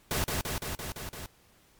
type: noise with echo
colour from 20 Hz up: pink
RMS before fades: -29 dBFS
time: 0.11-0.24 s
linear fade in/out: 0 ms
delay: 170 ms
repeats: 6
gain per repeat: -2 dB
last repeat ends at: 1.26 s
effects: pink hiss -62 dBFS RMS until 1.79 s + MP3 96 kbps